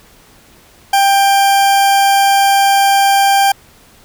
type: tone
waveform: 40% pulse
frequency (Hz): 791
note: G5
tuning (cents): +15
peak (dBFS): -7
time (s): 0.93-3.52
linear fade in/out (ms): 5
effects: pink hiss -45 dBFS RMS until 4.04 s